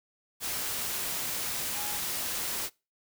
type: tone in noise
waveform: sine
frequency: 830.6 Hz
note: G#5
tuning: in tune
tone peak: -41 dBFS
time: 1.73-2 s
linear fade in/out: 50 ms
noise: white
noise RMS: -33 dBFS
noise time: 0.4-2.7 s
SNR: -11 dB
effects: noise-tail reverb RT60 0.3 s tail -25 dB re dry